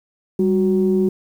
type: tone pair together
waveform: sine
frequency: 196.39 / 370 Hz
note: G3 / F#4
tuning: +3 / 0 cents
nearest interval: major seventh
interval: 1097 cents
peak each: -16 dBFS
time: 0.39-1.09 s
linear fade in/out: 5 ms
effects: tanh soft clip ceiling -7 dBFS + 8-bit